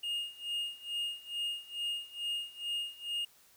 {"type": "tone with tremolo", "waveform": "triangle", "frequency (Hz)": 2843, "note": "F7", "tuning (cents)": 30, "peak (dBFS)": -30, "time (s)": [0.03, 3.25], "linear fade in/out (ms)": 5, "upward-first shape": "sine", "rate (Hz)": 2.3, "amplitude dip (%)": 90, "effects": ["white hiss -63 dBFS RMS until 3.56 s"]}